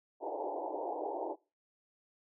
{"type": "band-pass noise", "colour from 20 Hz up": "white", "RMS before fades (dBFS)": -38, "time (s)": [0.2, 1.36], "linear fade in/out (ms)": 50, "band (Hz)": [300, 910], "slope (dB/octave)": 96, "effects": ["noise-tail reverb RT60 0.3 s tail -23 dB re dry"]}